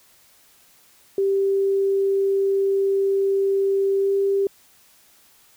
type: tone with pitch glide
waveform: sine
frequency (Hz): 392 to 394.7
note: G4 to G4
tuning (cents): 0 to +12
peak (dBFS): -17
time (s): 1.18-4.47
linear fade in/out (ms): 2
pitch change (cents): +12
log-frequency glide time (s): 3.99-4.12
effects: white hiss -55 dBFS RMS until 5.56 s